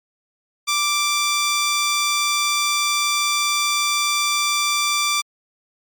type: tone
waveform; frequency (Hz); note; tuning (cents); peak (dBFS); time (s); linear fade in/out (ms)
10% pulse; 1174.7; D6; 0; -9; 0.67-5.22; 20
effects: MP3 64 kbps